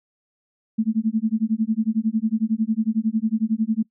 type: tone with tremolo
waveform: sine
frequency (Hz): 220.8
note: A3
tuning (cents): +6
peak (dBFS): -15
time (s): 0.78-3.83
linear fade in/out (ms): 10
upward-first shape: sine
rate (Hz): 11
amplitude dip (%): 100
effects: noise-tail reverb RT60 0.1 s tail -24 dB re dry